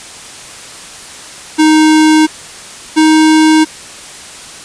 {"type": "tone pair in turn", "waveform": "square", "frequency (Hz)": [311.3, 313.3], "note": ["D#4", "D#4"], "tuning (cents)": [1, 12], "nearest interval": "unison", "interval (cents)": 11, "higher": "second", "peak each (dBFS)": -5, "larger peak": "neither", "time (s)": [[1.58, 2.27], [2.96, 3.65]], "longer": "neither", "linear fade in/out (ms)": 20, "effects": ["white hiss -30 dBFS RMS until 4.64 s", "resampled to 22050 Hz"]}